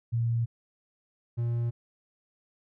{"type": "tone pair in turn", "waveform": ["sine", "triangle"], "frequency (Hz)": [116.54, 118.17], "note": ["A#2", "A#2"], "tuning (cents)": [0, 24], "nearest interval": "unison", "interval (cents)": 24, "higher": "second", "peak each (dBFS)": -24, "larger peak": "neither", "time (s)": [[0.12, 0.46], [1.37, 1.71]], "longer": "neither", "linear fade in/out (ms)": 20, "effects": []}